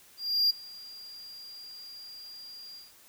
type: tone with ADSR envelope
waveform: triangle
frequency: 4790 Hz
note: D8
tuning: 33 cents sharp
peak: -19 dBFS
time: 0.17-2.93 s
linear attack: 330 ms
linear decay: 12 ms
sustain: -23 dB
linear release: 180 ms
effects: white hiss -57 dBFS RMS until 3.08 s